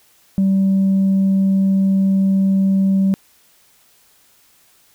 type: tone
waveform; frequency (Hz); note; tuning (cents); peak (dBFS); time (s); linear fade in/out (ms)
sine; 193.2; G3; -25; -10; 0.38-3.14; 0
effects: tanh soft clip ceiling -10 dBFS + white hiss -54 dBFS RMS until 4.94 s